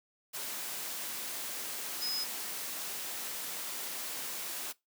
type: tone in noise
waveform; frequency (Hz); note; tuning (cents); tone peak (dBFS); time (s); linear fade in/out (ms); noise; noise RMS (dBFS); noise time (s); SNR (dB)
sine; 5070; D#8; +32; -32; 2.01-2.25; 20; white; -39; 0.33-4.73; +4
effects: noise-tail reverb RT60 0.2 s tail -22 dB re dry + high-pass 200 Hz 12 dB/octave